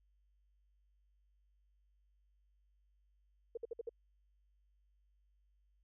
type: tone bursts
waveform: sine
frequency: 463 Hz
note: A#4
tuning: 12 cents flat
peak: -38 dBFS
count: 5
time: 3.55-3.893 s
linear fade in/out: 5 ms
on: 23 ms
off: 57 ms
effects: added 50 Hz sine -70 dBFS peak until 5.83 s